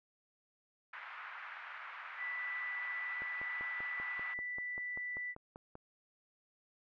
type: band-pass noise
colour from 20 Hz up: pink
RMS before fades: -48 dBFS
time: 0.93-4.34 s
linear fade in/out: 5 ms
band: 1100 to 2100 Hz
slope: 24 dB/octave
type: tone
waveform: sine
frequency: 1975.5 Hz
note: B6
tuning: in tune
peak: -38 dBFS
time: 2.17-5.35 s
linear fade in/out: 50 ms
type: click train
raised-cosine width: 1 ms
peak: -35 dBFS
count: 14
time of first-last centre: 3.22-5.754 s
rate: 5.13 Hz
effects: none